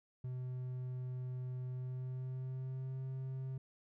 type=tone with pitch glide; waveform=triangle; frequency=126.9 to 131.76 Hz; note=B2 to C3; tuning=+47 to +12 cents; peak=-37 dBFS; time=0.24-3.58 s; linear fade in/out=5 ms; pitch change=+65 cents; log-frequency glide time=1.68-3 s; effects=none